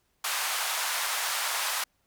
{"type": "band-pass noise", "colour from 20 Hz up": "pink", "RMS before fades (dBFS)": -30, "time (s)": [0.24, 1.84], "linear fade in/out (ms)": 5, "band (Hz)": [810, 15000], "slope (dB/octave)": 24, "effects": ["pink hiss -72 dBFS RMS until 2.06 s"]}